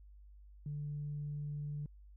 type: tone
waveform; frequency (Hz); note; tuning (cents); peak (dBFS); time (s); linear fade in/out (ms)
sine; 146.83; D3; 0; -37; 0.66-1.86; 2
effects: tanh soft clip ceiling -33 dBFS + added 50 Hz sine -54 dBFS peak until 2.16 s